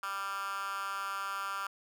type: tone with high-pass filter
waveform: 10% pulse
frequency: 196.9 Hz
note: G3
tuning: 8 cents sharp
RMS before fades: -37 dBFS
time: 0.03-1.67 s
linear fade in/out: 2 ms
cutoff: 1300 Hz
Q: 5.1
effects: none